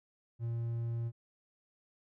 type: tone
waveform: triangle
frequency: 116.54 Hz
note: A#2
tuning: in tune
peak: -31 dBFS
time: 0.39-1.12 s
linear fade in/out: 50 ms
effects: none